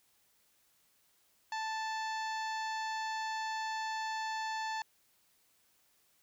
harmonic tone, 880 Hz, A5, in tune, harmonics 1 / 2 / 3 / 4 / 5 / 6 / 7 / 8, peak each -36 / -41 / -49 / -51 / -48 / -55 / -56 / -56 dBFS, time 1.52-4.82 s, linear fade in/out 2 ms, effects white hiss -71 dBFS RMS until 6.22 s

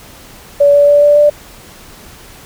sine tone with pitch steps, 572 / 576.3 / 580.7 / 585 / 589.4 Hz, D5 / D5 / D5 / D5 / D5, -46 / -33 / -20 / -7 / +6 cents, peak -4 dBFS, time 0.6-1.3 s, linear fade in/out 10 ms, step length 140 ms, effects pink hiss -37 dBFS RMS until 2.45 s

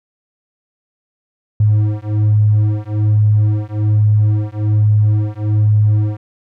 triangle beating tone pair, 105.2 / 106.4 Hz, G#2 / G#2, +23 / +42 cents, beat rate 1.2 Hz, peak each -10 dBFS, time 1.6-6.17 s, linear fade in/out 5 ms, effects tanh soft clip ceiling -6 dBFS

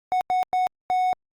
triangle tone bursts at uneven times, 737 Hz, F#5, 7 cents flat, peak -17 dBFS, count 4, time 0.12-0.21 / 0.3-0.43 / 0.53-0.67 / 0.9-1.13 s, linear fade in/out 0 ms, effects Opus 48 kbps

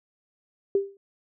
sine tone with exponential decay, 395.7 Hz, G4, 16 cents sharp, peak -16 dBFS, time 0.75-0.97 s, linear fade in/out 2 ms, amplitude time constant 47 ms, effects none

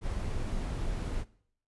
brown noise, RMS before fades -33 dBFS, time 0.01-1.25 s, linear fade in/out 50 ms, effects noise-tail reverb RT60 0.6 s tail -20 dB re dry + resampled to 24000 Hz

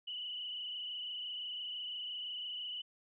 sine tone with frequency modulation, 2960 Hz, F#7, in tune, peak -39 dBFS, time 0.07-2.82 s, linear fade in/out 10 ms, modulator 25.9 Hz, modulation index 3.3, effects none

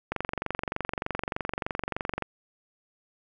click train, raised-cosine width 0.5 ms, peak -14 dBFS, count 50, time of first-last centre 0.12-2.223 s, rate 23.3 Hz, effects none

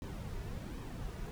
brown noise with flanger, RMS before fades -42 dBFS, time 0.02-1.31 s, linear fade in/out 0 ms, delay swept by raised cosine 1.4 to 3.8 ms, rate 1.3 Hz, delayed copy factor -0.55, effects none

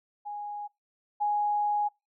sine tone pair in turn, 827 / 830.3 Hz, G#5 / G#5, -8 / -1 cents, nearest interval unison, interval 7 cents, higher second, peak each -34 / -24 dBFS, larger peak second, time 0.25-0.68 / 1.2-1.89 s, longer second, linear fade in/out 20 ms, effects noise-tail reverb RT60 0.2 s tail -23 dB re dry

